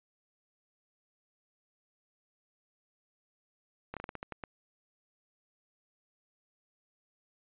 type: slowing click train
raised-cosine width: 0.5 ms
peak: -24 dBFS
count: 9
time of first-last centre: 3.94-4.438 s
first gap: 27 ms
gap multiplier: 1.23
effects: resampled to 8000 Hz

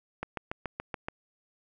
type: click train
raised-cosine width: 0.5 ms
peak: -18 dBFS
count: 7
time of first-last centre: 0.23-1.085 s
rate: 7.02 Hz
effects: none

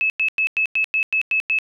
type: tone bursts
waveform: sine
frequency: 2597 Hz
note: E7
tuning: 26 cents flat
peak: -16 dBFS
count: 9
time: 0.01-1.587 s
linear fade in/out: 0 ms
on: 89 ms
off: 97 ms
effects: none

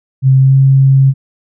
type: tone with pitch glide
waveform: sine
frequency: 132.8 to 135.04 Hz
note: C3 to C#3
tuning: +26 to -45 cents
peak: -4 dBFS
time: 0.22-1.14 s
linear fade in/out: 50 ms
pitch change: +29 cents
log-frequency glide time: 0.38-0.56 s
effects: none

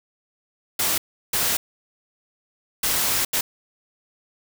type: noise bursts at uneven times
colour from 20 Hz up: white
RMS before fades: -22 dBFS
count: 4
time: 0.79-0.98 / 1.33-1.57 / 2.83-3.25 / 3.33-3.41 s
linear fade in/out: 5 ms
effects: none

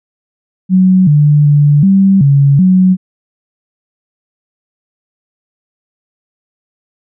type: tone with pitch steps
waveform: sine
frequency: 186.1 / 147.8 / 146 / 194.1 / 140.1 / 185.4 Hz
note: F#3 / D3 / D3 / G3 / C#3 / F#3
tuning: +10 / +11 / -10 / -17 / +19 / +4 cents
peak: -4 dBFS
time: 0.69-2.97 s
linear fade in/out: 50 ms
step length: 380 ms
effects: none

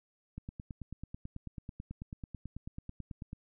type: click train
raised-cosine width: 5 ms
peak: -29 dBFS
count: 28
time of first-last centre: 0.38-3.331 s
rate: 9.15 Hz
effects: none

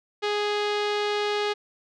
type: tone with low-pass filter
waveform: sawtooth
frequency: 415.3 Hz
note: G#4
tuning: in tune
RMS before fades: -26 dBFS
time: 0.22-1.54 s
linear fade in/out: 20 ms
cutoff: 3900 Hz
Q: 1.8
effects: none

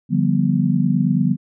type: chord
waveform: sine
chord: G dominant seventh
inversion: second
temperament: just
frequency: 147 / 176.4 / 196 / 245 Hz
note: D3 / F3 / G3 / B3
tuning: +2 / +18 / 0 / -14 cents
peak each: -20 dBFS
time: 0.09-1.37 s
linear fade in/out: 50 ms
effects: none

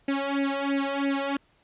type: tone with flanger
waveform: sawtooth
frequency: 277.2 Hz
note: C#4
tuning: in tune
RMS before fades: -27 dBFS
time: 0.08-1.37 s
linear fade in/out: 5 ms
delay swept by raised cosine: 0.43 to 1.63 ms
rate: 3 Hz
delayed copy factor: +1
effects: pink hiss -64 dBFS RMS until 1.63 s + resampled to 8000 Hz

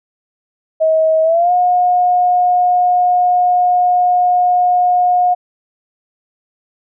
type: tone with pitch glide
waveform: sine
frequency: 637 to 719.2 Hz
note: D#5 to F#5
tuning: +41 to -49 cents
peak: -9 dBFS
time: 0.8-5.35 s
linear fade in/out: 20 ms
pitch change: +210 cents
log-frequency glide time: 1.23-1.52 s
effects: none

